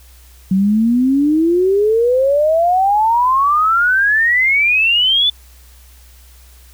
sine exponential sweep, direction up, 185.4 to 3520 Hz, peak -10 dBFS, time 0.51-5.3 s, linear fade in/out 5 ms, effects added 62 Hz sine -41 dBFS peak until 6.73 s + white hiss -48 dBFS RMS until 6.73 s

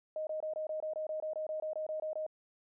sine tone bursts, 622.3 Hz, D#5, in tune, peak -34 dBFS, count 16, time 0.16-2.265 s, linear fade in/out 2 ms, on 110 ms, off 23 ms, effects none

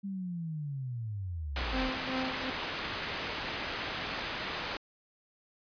sine linear sweep, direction down, 200.8 to 37.37 Hz, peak -34 dBFS, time 0.03-1.9 s, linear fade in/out 20 ms
white low-pass noise, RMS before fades -37 dBFS, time 1.56-4.77 s, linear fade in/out 2 ms, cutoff 3100 Hz, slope 12 dB/octave
sawtooth tone with tremolo, 259.9 Hz, C4, 11 cents flat, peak -27 dBFS, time 1.73-2.5 s, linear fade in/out 0 ms, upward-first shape sine, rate 2.7 Hz, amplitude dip 80%
effects resampled to 11025 Hz

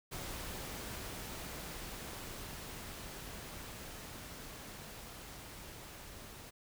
pink noise with level ramp, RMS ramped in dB -43 to -51 dBFS, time 0.11-6.51 s, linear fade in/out 20 ms, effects none

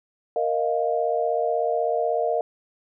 sine chord, Bb suspended fourth, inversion none, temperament equal, 466.2 / 622.3 / 698.5 Hz, Bb4 / Eb5 / F5, 0 / 0 / 0 cents, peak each -25 dBFS, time 0.36-2.41 s, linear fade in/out 2 ms, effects none

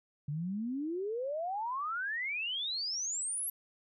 sine exponential sweep, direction up, 140 to 11660 Hz, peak -33 dBFS, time 0.28-3.5 s, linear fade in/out 5 ms, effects none

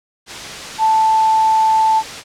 sine tone in noise, 880 Hz, A5, in tune, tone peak -10 dBFS, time 0.78-2.03 s, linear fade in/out 50 ms, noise white, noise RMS -28 dBFS, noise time 0.26-2.24 s, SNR +15 dB, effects low-pass 6000 Hz 12 dB/octave

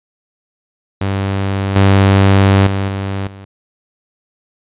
sawtooth tone with level steps, 97.7 Hz, G2, 5 cents flat, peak -11 / -3 / -11 / -14 / -28 dBFS, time 1.01-3.45 s, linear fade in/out 5 ms, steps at 1.76 / 2.67 / 2.88 / 3.27 s, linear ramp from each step 2 ms, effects resampled to 8000 Hz

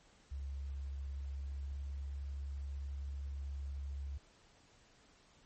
sine tone with pitch glide, 68.9 to 69.54 Hz, C#2 to C#2, -10 to +6 cents, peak -39 dBFS, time 0.31-4.18 s, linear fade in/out 10 ms, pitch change +16 cents, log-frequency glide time 1.29-1.8 s, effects pink hiss -66 dBFS RMS until 5.45 s + MP3 32 kbps

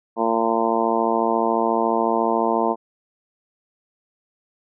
harmonic tone, 114.1 Hz, A#2, 37 cents flat, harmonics 2 / 3 / 4 / 5 / 6 / 7 / 8 / 9, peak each -26 / -25 / -25 / -28 / -24 / -29 / -24 / -27 dBFS, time 0.16-2.76 s, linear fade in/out 50 ms, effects none

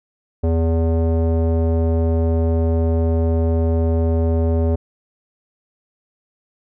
square tone with low-pass filter, 82 Hz, E2, 9 cents flat, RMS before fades -17 dBFS, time 0.43-4.76 s, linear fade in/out 10 ms, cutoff 530 Hz, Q 2.1, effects none

